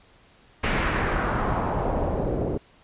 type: noise with low-pass filter sweep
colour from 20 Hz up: pink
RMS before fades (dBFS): -25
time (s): 0.63-2.58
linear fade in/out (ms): 10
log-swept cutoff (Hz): 2400 to 430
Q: 1.7
effects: pink hiss -56 dBFS RMS until 2.83 s + resampled to 8000 Hz